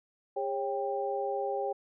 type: tone cluster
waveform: sine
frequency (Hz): 404.4 / 548 / 791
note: G#4 / C#5 / G5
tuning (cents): -46 / -20 / +15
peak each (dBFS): -34 / -34 / -34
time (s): 0.36-1.73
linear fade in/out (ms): 10
effects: none